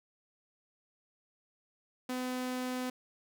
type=tone; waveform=sawtooth; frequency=253 Hz; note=B3; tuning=42 cents sharp; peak=-30 dBFS; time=2.09-2.9 s; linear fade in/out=5 ms; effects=none